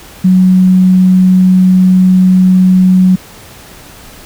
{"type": "tone", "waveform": "sine", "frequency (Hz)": 185, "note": "F#3", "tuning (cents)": 0, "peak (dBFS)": -3, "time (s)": [0.24, 3.16], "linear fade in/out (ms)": 10, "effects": ["pink hiss -34 dBFS RMS until 4.25 s"]}